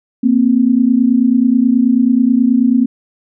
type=tone pair together; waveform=sine; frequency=233.1 / 262.4 Hz; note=A#3 / C4; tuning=0 / +5 cents; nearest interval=major second; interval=205 cents; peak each=-11 dBFS; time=0.23-2.86 s; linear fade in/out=10 ms; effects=none